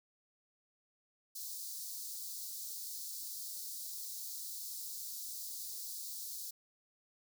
white high-pass noise, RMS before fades -44 dBFS, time 1.35-6.51 s, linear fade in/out 10 ms, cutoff 4100 Hz, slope 48 dB/octave, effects none

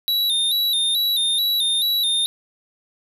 square tone with vibrato, 3776 Hz, A#7, 22 cents sharp, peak -18 dBFS, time 0.08-2.26 s, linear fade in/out 0 ms, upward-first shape square, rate 2.3 Hz, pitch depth 63 cents each way, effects none

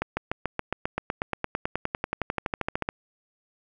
accelerating click train, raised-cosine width 0.5 ms, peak -11 dBFS, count 29, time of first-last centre 0.02-2.889 s, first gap 150 ms, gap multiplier 0.97, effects none

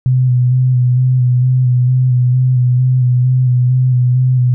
sine tone with vibrato, 126.2 Hz, B2, 38 cents sharp, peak -8 dBFS, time 0.06-4.54 s, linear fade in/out 0 ms, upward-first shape square, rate 2.2 Hz, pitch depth 24 cents each way, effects none

